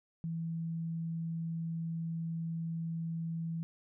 sine tone, 164.81 Hz, E3, in tune, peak -34 dBFS, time 0.24-3.63 s, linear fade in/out 0 ms, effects none

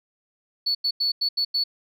sine tone bursts at uneven times, 4435 Hz, C#8, in tune, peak -19 dBFS, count 6, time 0.66-0.75 / 0.84-0.91 / 1-1.12 / 1.21-1.29 / 1.37-1.45 / 1.54-1.64 s, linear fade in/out 10 ms, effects tanh soft clip ceiling -16 dBFS

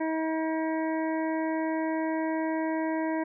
harmonic tone, 319.1 Hz, D#4, 44 cents sharp, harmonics 1 / 2 / 3 / 5 / 6 / 7, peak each -28 / -33 / -35 / -42 / -42 / -46 dBFS, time 0-3.24 s, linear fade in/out 10 ms, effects none

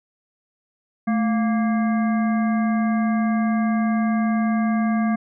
harmonic tone with a mistuned harmonic, 233.1 Hz, A#3, in tune, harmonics 1 / 3 / 5 / 7 / 9, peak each -18 / -28 / -32 / -35 / -37 dBFS, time 1.07-5.16 s, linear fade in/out 10 ms, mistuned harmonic 1, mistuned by -110 cents, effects none

